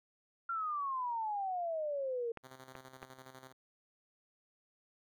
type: exponential sweep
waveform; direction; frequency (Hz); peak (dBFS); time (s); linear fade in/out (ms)
sine; down; 1386 to 455.4; -34; 0.49-2.32; 5
type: clicks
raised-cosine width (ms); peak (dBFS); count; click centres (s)
0.5; -30; 3; 2.373 / 2.753 / 3.029
type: tone with tremolo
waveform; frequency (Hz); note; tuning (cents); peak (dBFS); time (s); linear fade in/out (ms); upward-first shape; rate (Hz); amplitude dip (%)
5% pulse; 130.81; C3; 0; -39; 2.43-3.53; 20; square; 12; 60
effects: none